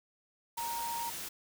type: tone in noise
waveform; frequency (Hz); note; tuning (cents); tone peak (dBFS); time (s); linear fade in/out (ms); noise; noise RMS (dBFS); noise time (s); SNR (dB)
sine; 934; A#5; +3; -35; 0.57-1.1; 10; white; -41; 0.57-1.29; +3
effects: none